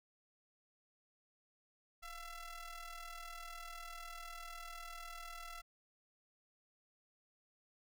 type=ring-modulated tone; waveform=sawtooth; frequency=678 Hz; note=E5; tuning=49 cents sharp; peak=-40 dBFS; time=2.02-5.62 s; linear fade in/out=20 ms; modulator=658 Hz; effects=none